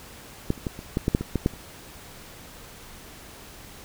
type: clicks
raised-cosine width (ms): 3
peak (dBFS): -9 / -30 / -14 / -24 / -10 / -8 / -6 / -16 / -10 / -7 / -29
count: 11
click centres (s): 0.504 / 0.578 / 0.668 / 0.791 / 0.971 / 1.081 / 1.149 / 1.21 / 1.357 / 1.461 / 1.537
effects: pink hiss -45 dBFS RMS until 3.84 s